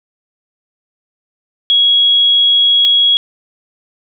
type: tone pair in turn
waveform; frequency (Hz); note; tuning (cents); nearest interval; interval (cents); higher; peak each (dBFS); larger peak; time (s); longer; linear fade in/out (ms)
sine; 3322 / 3322; G#7 / G#7; 0 / 0; unison; 0; neither; -7; neither; 1.7-2.85 / 2.85-3.17; first; 0
effects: none